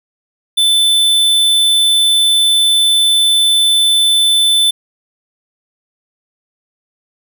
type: tone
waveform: square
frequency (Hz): 3520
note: A7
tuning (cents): 0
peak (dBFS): -9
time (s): 0.57-4.71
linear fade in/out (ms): 10
effects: none